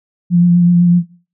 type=tone with vibrato; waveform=sine; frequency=174.61 Hz; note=F3; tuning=in tune; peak=-6 dBFS; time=0.3-1.03 s; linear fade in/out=50 ms; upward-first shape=sine; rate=7.9 Hz; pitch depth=20 cents each way; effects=noise-tail reverb RT60 0.4 s tail -19 dB re dry